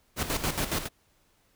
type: noise with tremolo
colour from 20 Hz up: pink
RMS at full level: -28 dBFS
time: 0.16-0.89 s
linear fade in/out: 50 ms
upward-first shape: square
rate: 7.2 Hz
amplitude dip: 65%
effects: pink hiss -67 dBFS RMS until 1.55 s